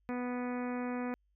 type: harmonic tone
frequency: 246.9 Hz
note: B3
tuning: in tune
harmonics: 1 / 2 / 3 / 4 / 5 / 6 / 7 / 8 / 9 / 10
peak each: -35 / -41 / -45 / -47 / -49 / -51 / -52 / -53 / -54 / -55 dBFS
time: 0.09-1.14 s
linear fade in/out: 0 ms
effects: added 50 Hz sine -70 dBFS peak until 1.35 s